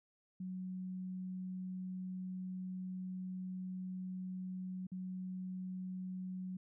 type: tone with dropouts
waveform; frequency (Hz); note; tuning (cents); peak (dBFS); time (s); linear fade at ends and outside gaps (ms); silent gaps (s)
sine; 185; F#3; 0; -40; 0.4-6.57; 5; 4.869-4.917
effects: none